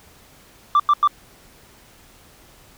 sine tone bursts, 1174.7 Hz, D6, in tune, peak -9 dBFS, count 3, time 0.75-1.075 s, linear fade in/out 2 ms, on 47 ms, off 92 ms, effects tanh soft clip ceiling -10 dBFS + pink hiss -50 dBFS RMS until 2.77 s

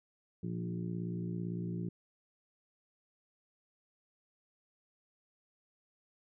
harmonic tone with a mistuned harmonic, 57.8 Hz, A#1, 14 cents flat, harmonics 2 / 3 / 4 / 5 / 6 / 7, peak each -41 / -37 / -50 / -48 / -46 / -51 dBFS, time 0.43-1.89 s, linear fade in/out 5 ms, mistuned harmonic 4, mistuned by -15 cents, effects none

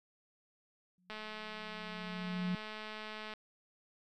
sine tone with exponential growth, 180.7 Hz, F#3, 41 cents flat, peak -31 dBFS, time 0.98-2.55 s, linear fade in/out 2 ms, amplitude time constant 340 ms
click train, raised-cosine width 0.3 ms, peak -29 dBFS, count 482, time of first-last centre 1.1-3.337 s, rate 215 Hz
effects none

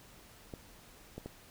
clicks, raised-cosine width 2 ms, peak -28 dBFS, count 3, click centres 0.538 / 1.18 / 1.26 s, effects pink hiss -57 dBFS RMS until 1.5 s

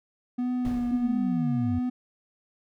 triangle tone with vibrato, 245.7 Hz, B3, 9 cents flat, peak -23 dBFS, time 0.38-1.9 s, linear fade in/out 10 ms, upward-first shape sine, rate 1.5 Hz, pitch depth 28 cents each way
brown noise with exponential decay, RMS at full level -33 dBFS, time 0.65-1.53 s, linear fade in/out 1 ms, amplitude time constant 190 ms
sine linear sweep, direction down, 261.6 to 84.9 Hz, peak -27 dBFS, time 0.91-1.79 s, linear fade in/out 5 ms
effects none

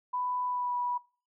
sine tone with pitch glide, 994 to 978.6 Hz, B5 to B5, +11 to -16 cents, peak -29 dBFS, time 0.13-0.98 s, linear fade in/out 10 ms, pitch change -27 cents, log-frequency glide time 0.46-0.76 s, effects noise-tail reverb RT60 0.4 s tail -21 dB re dry

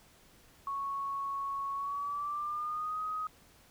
sine tone with pitch glide, 1107 to 1257 Hz, C#6 to D#6, -3 to +17 cents, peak -33 dBFS, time 0.67-3.27 s, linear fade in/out 2 ms, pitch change +220 cents, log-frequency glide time 1.74-3 s, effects pink hiss -61 dBFS RMS until 3.7 s

